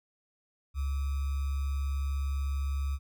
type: tone with sample-and-hold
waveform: sine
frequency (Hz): 69.3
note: C#2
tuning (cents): 0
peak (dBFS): -28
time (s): 0.74-2.99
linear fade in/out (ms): 50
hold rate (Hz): 1225
effects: none